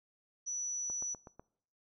sine tone, 5920 Hz, F#8, in tune, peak -35 dBFS, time 0.46-1.15 s, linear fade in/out 20 ms
click train, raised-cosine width 1 ms, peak -35 dBFS, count 5, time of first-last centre 0.9-1.396 s, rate 8.07 Hz
effects noise-tail reverb RT60 0.7 s tail -23 dB re dry

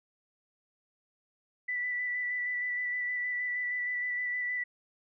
sine tone with vibrato, 1975.5 Hz, B6, in tune, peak -30 dBFS, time 1.68-4.64 s, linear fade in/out 10 ms, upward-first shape square, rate 6.4 Hz, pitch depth 13 cents each way, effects none

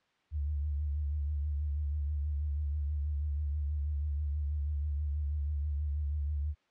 sine tone with vibrato, 73.42 Hz, D2, in tune, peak -30 dBFS, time 0.31-6.55 s, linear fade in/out 50 ms, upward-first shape triangle, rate 6.2 Hz, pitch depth 73 cents each way, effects white hiss -72 dBFS RMS until 6.7 s + low-pass 3000 Hz 12 dB/octave

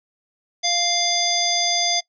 harmonic tone, 697 Hz, F5, 4 cents flat, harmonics 1 / 3 / 5 / 7 / 9, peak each -25 / -28 / -24 / -22 / -25 dBFS, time 0.63-2.01 s, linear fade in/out 20 ms, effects noise-tail reverb RT60 0.1 s tail -21 dB re dry

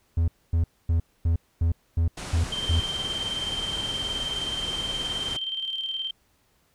triangle tone bursts, 83 Hz, E2, 12 cents sharp, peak -17 dBFS, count 8, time 0.17-2.8 s, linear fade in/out 5 ms, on 110 ms, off 250 ms
pink low-pass noise, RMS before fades -36 dBFS, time 2.17-5.37 s, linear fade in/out 5 ms, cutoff 10000 Hz, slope 48 dB/octave
sine tone with tremolo, 3136 Hz, G7, in tune, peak -26 dBFS, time 2.52-6.11 s, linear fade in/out 5 ms, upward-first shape square, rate 19 Hz, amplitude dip 45%
effects pink hiss -66 dBFS RMS until 6.74 s

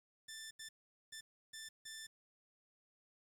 10% pulse tone bursts at uneven times, 1770 Hz, A6, 10 cents sharp, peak -38 dBFS, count 5, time 0.28-0.51 / 0.59-0.69 / 1.12-1.21 / 1.53-1.69 / 1.85-2.07 s, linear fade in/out 10 ms, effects low-pass 10000 Hz 12 dB/octave + 11-bit

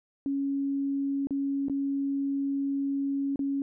sine tone with dropouts, 277.2 Hz, C#4, in tune, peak -26 dBFS, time 0.26-3.62 s, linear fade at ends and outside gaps 1 ms, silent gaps 1.271-1.307 / 1.684-1.697 / 3.359-3.392 s, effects none

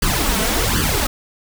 pink noise with flanger, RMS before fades -18 dBFS, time 0.02-1.07 s, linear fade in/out 5 ms, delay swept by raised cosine 0.64 to 4.64 ms, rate 1.3 Hz, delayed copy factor +0.85, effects none

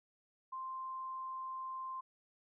sine tone, 1046.5 Hz, C6, in tune, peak -40 dBFS, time 0.52-2.01 s, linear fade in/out 10 ms, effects none

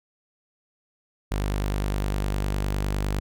sawtooth tone, 49.84 Hz, G1, 29 cents sharp, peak -20 dBFS, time 1.31-3.2 s, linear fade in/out 10 ms, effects none

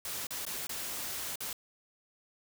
white noise with dropouts, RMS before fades -38 dBFS, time 0.05-1.53 s, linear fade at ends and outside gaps 2 ms, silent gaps 0.269-0.306 / 0.452-0.465 / 0.67-0.693 / 1.357-1.405 s, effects none

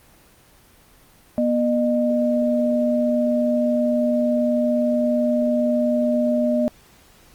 sine tone pair together, 241.7 / 609 Hz, B3 / D#5, -37 / -37 cents, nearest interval octave + major third, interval 1600 cents, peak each -19 / -20 dBFS, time 1.38-6.68 s, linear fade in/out 0 ms, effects pink hiss -52 dBFS RMS until 7.34 s + Opus 24 kbps

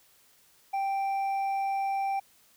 sine tone with hard clipping, 784 Hz, G5, in tune, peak -28 dBFS, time 0.73-2.2 s, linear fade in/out 10 ms, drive 4 dB, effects white hiss -62 dBFS RMS until 2.56 s

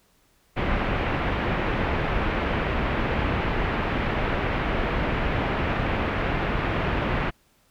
pink low-pass noise, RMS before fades -25 dBFS, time 0.56-7.31 s, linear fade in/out 20 ms, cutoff 2600 Hz, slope 24 dB/octave, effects pink hiss -63 dBFS RMS until 7.7 s

